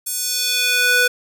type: tone with high-pass filter sweep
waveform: square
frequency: 493.9 Hz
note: B4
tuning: in tune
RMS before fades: -18 dBFS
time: 0.06-1.08 s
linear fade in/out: 10 ms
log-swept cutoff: 9300 to 1000 Hz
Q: 1.4
effects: none